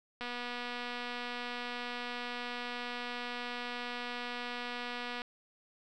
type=click train; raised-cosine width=0.3 ms; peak=-24 dBFS; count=1218; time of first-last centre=0.21-5.218 s; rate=243 Hz; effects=none